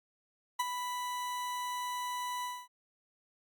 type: tone with ADSR envelope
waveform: 40% pulse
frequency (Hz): 989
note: B5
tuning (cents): +2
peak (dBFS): -26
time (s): 0.59-2.68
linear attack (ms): 10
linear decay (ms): 29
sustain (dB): -8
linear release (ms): 240
effects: Opus 48 kbps